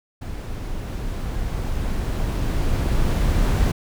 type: noise with level ramp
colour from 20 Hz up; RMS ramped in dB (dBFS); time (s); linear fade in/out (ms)
brown; -30 to -17; 0.21-3.72; 10
effects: none